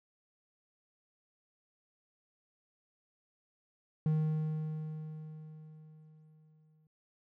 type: tone with exponential decay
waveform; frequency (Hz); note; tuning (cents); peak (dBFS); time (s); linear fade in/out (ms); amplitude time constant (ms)
triangle; 155.56; D#3; 0; -24; 4.06-6.87; 2; 610
effects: none